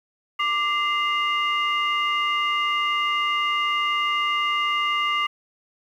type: tone cluster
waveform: sine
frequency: 1180 / 2073 / 2834 Hz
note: D6 / C7 / F7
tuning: +8 / -17 / +25 cents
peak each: -22 / -25 / -26 dBFS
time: 0.39-5.27 s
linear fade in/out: 10 ms
effects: tanh soft clip ceiling -13 dBFS + 9-bit